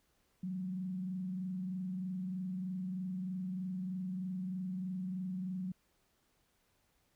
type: tone with frequency modulation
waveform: sine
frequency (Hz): 185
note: F#3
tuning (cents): 0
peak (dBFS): -36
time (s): 0.43-5.72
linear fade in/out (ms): 5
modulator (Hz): 23.2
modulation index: 0.37
effects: pink hiss -75 dBFS RMS until 7.15 s